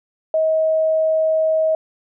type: tone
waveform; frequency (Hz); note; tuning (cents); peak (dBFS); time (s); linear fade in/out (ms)
sine; 635; D#5; +35; -14; 0.34-1.75; 2
effects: none